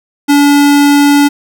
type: tone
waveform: square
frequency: 286.9 Hz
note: D4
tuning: 40 cents flat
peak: -5 dBFS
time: 0.28-1.29 s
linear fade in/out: 20 ms
effects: none